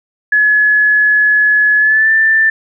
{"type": "tone with pitch glide", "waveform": "sine", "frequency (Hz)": [1700, 1774.2], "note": ["G#6", "A6"], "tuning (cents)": [40, 14], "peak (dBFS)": -7, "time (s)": [0.32, 2.5], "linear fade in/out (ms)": 5, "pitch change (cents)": 74, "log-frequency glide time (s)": [1.78, 2.11], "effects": []}